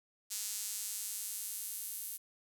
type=tone with high-pass filter sweep; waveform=sawtooth; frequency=210 Hz; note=G#3; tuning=19 cents sharp; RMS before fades=-41 dBFS; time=0.3-2.18 s; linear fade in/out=20 ms; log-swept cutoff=6700 to 11000 Hz; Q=1.2; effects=none